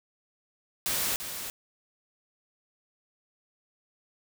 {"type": "noise with echo", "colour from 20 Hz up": "white", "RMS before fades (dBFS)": -29, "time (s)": [0.86, 1.16], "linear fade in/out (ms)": 0, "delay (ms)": 340, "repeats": 1, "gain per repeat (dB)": -8, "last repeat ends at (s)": 1.5, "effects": []}